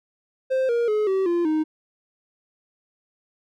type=tone with pitch steps; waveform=triangle; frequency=523.3 / 471.6 / 425.1 / 383.1 / 345.2 / 311.2 Hz; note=C5 / A#4 / G#4 / G4 / F4 / D#4; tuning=0 / +20 / +40 / -40 / -20 / 0 cents; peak=-17 dBFS; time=0.5-1.64 s; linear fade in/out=20 ms; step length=190 ms; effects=none